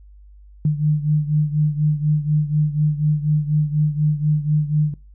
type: beating tone pair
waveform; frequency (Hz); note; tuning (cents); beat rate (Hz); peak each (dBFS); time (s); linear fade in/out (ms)
sine; 149.8 / 153.9; D3 / D#3; +35 / -19; 4.1; -17 / -21; 0.65-4.94; 2
effects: noise-tail reverb RT60 0.3 s tail -23 dB re dry + added 50 Hz sine -42 dBFS peak until 5.14 s